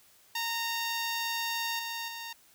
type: tone with level steps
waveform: 10% pulse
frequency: 923 Hz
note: A#5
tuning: 17 cents flat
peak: -22 / -26 / -30 dBFS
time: 0.35-2.33 s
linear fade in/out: 5 ms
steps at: 1.79 / 2.08 s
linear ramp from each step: 2 ms
effects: white hiss -61 dBFS RMS until 2.54 s